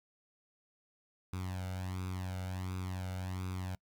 sawtooth tone with flanger, 92.5 Hz, F#2, in tune, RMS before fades -39 dBFS, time 1.33-3.75 s, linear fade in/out 0 ms, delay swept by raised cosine 0.81 to 1.4 ms, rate 1.4 Hz, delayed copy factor +0.75, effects noise-tail reverb RT60 0.1 s tail -26 dB re dry

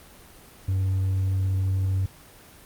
sine tone with hard clipping, 95.3 Hz, G2, 48 cents flat, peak -22 dBFS, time 0.68-2.06 s, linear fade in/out 5 ms, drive 2 dB, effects pink hiss -49 dBFS RMS until 2.65 s + Opus 24 kbps

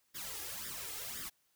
white noise with flanger, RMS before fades -43 dBFS, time 0.14-1.3 s, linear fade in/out 20 ms, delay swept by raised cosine 0.57 to 2.47 ms, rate 1.9 Hz, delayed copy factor +0.8, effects white hiss -75 dBFS RMS until 1.55 s

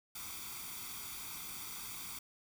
white noise with comb filter, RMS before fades -45 dBFS, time 0.15-2.19 s, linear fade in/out 5 ms, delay 0.86 ms, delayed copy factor +0.75, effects none

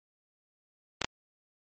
clicks, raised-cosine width 0.2 ms, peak -9 dBFS, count 2, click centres 1.017 / 1.045 s, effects MP3 32 kbps

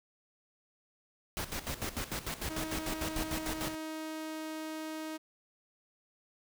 pink noise with tremolo, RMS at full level -36 dBFS, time 1.37-3.75 s, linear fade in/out 0 ms, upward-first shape square, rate 6.7 Hz, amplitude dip 75%
sawtooth tone with pitch glide, 316.2 to 314.2 Hz, D#4 to D#4, +28 to +17 cents, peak -34 dBFS, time 2.49-5.18 s, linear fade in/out 20 ms, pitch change -11 cents, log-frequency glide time 3.25-4.45 s
effects none

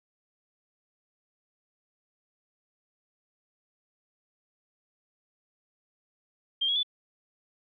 sine tone with pitch steps, 3185 / 3322 / 3476 Hz, G7 / G#7 / A7, +27 / 0 / -22 cents, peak -24 dBFS, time 6.61-6.832 s, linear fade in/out 10 ms, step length 74 ms, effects none

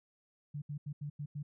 sine tone bursts at uneven times, 146.1 Hz, D3, 9 cents flat, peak -37 dBFS, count 6, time 0.54-0.62 / 0.69-0.78 / 0.86-0.93 / 1.01-1.1 / 1.19-1.26 / 1.35-1.43 s, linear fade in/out 10 ms, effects none

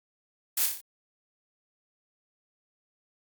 blue noise with echo, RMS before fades -26 dBFS, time 0.57-0.66 s, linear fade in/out 5 ms, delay 30 ms, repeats 5, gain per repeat -4 dB, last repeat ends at 0.81 s, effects Opus 48 kbps

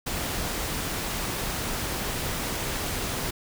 pink noise, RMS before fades -30 dBFS, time 0.06-3.31 s, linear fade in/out 10 ms, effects none

